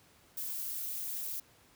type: noise with amplitude modulation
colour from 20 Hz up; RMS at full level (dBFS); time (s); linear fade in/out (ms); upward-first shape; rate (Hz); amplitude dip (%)
violet; -35; 0.37-1.4; 5; sine; 295; 70
effects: pink hiss -63 dBFS RMS until 1.75 s + high-pass 60 Hz 12 dB/octave